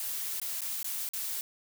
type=noise with dropouts; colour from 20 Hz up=blue; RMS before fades=-35 dBFS; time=0-1.41 s; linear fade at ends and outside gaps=1 ms; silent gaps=0.4-0.416 / 0.608-0.617 / 0.829-0.844 / 1.09-1.135 s; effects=none